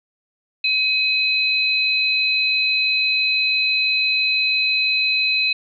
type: tone pair together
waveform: sine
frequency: 2537 / 4023 Hz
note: D#7 / B7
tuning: +33 / +31 cents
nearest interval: minor sixth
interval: 798 cents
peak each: -18 / -20 dBFS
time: 0.64-5.53 s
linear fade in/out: 5 ms
effects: none